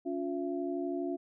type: tone cluster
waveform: sine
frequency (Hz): 281.9 / 354.2 / 674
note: C#4 / F4 / E5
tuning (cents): +29 / +24 / +38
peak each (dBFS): -35 / -35 / -40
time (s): 0.05-1.17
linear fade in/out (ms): 20
effects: none